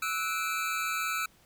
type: tone cluster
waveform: square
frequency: 1311 / 1477 / 2357 / 2580 Hz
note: E6 / F#6 / D7 / E7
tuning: -10 / -3 / +6 / -38 cents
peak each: -33 / -37 / -37 / -39 dBFS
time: 0.02-1.26 s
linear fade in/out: 5 ms
effects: pink hiss -62 dBFS RMS until 1.45 s